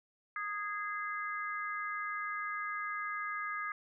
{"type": "harmonic tone", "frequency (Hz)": 413.3, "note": "G#4", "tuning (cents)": -8, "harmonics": [3, 4, 5], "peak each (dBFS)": [-38, -40, -42], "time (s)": [0.36, 3.72], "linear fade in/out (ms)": 2, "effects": []}